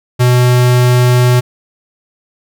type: tone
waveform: square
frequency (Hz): 124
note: B2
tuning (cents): +7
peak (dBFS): -7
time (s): 0.19-1.41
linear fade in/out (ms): 20
effects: none